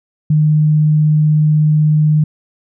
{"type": "tone", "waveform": "sine", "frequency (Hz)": 152.7, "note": "D#3", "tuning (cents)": -32, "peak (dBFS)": -8, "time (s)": [0.3, 2.24], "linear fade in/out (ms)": 5, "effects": []}